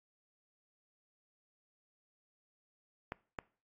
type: clicks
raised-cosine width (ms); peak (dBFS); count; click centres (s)
0.5; -23; 2; 3.121 / 3.388
effects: noise-tail reverb RT60 0.4 s tail -22 dB re dry + AAC 32 kbps